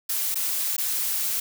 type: noise with dropouts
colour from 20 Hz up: blue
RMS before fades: -26 dBFS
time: 0.09-1.4 s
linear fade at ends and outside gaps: 5 ms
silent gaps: 0.345-0.355 / 0.766-0.78 s
effects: none